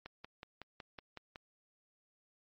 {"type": "click train", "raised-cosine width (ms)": 0.3, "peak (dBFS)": -30, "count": 8, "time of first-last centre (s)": [0.06, 1.359], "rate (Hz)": 5.39, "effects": ["MP3 32 kbps"]}